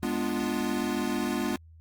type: chord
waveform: square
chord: G# diminished seventh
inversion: none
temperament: equal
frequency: 207.7 / 246.9 / 293.7 / 349.2 Hz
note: G#3 / B3 / D4 / F4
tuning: 0 / 0 / 0 / 0 cents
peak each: -34 / -32 / -34 / -34 dBFS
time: 0.03-1.56 s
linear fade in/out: 0 ms
effects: added 81 Hz sine -49 dBFS peak until 1.8 s + Opus 24 kbps